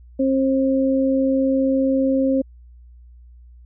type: tone pair together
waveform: sine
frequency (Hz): 267.7 / 533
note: C4 / C5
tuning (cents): +40 / +32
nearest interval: octave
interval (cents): 1192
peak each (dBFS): -17 / -20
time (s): 0.19-2.42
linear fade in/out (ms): 10
effects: added 60 Hz sine -42 dBFS peak until 3.65 s